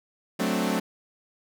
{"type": "chord", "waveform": "sawtooth", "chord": "D dominant seventh", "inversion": "first", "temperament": "equal", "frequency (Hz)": [185, 220, 261.6, 293.7], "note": ["F#3", "A3", "C4", "D4"], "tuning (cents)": [0, 0, 0, 0], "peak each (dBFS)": [-25, -24, -26, -28], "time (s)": [0.39, 0.8], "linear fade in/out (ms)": 10, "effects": []}